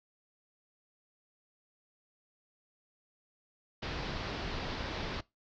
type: low-pass noise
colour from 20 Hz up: pink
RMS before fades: -38 dBFS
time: 3.82-5.21 s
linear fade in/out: 10 ms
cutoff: 5100 Hz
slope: 48 dB/octave
effects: noise-tail reverb RT60 0.2 s tail -21 dB re dry